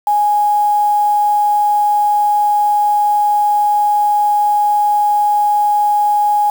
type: tone with quantisation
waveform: sine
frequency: 830.6 Hz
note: G#5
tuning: in tune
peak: -10 dBFS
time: 0.07-6.5 s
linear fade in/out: 2 ms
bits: 5
effects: none